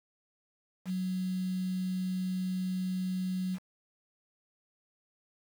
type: tone with quantisation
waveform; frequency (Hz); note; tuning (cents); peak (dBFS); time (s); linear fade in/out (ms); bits
sine; 185; F#3; 0; -30; 0.85-3.59; 50; 8
effects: none